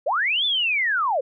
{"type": "linear two-way sweep", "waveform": "sine", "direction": "up then down", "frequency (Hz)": [478.1, 3558, 478.1], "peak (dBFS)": -19, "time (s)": [0.06, 1.21], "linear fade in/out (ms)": 10, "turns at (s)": 0.45, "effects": []}